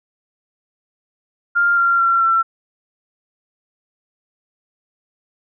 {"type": "tone with pitch steps", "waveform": "sine", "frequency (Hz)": [1399, 1381.3, 1363.9, 1346.7], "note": ["F6", "F6", "F6", "E6"], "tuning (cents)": [3, -19, -41, 37], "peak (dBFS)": -12, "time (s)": [1.55, 2.43], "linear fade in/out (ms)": 20, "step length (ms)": 220, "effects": []}